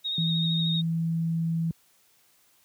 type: tone with vibrato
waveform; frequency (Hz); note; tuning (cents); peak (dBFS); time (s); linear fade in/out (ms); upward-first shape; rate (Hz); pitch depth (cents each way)
sine; 3729; A#7; 0; -27; 0.04-0.82; 20; sine; 13; 27
type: tone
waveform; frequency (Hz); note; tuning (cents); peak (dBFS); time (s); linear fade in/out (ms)
sine; 164.81; E3; 0; -24; 0.18-1.71; 2
effects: white hiss -63 dBFS RMS until 2.64 s + high-pass 60 Hz 12 dB/octave